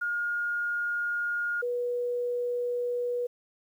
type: tone pair in turn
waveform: sine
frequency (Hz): 1424 / 486.6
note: F6 / B4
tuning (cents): +33 / -26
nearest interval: octave + perfect fifth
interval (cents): 1859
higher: first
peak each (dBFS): -27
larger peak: neither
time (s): 0.01-1.62 / 1.62-3.27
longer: second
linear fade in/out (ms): 10
effects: 10-bit